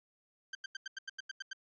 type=tone bursts; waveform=sawtooth; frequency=1568 Hz; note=G6; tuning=in tune; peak=-35 dBFS; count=10; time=0.53-1.532 s; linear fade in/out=5 ms; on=21 ms; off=88 ms; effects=resampled to 16000 Hz